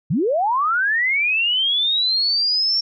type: linear sweep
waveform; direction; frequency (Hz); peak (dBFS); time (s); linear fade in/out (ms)
sine; up; 119.9 to 5500; -16; 0.1-2.81; 10
effects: none